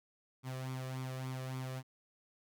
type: tone with flanger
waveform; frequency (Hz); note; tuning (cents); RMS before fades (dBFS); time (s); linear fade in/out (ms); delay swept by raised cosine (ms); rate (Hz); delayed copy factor
sawtooth; 130; C3; -11; -41; 0.43-1.83; 50; 0.86 to 1.73; 3.5; +0.6
effects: none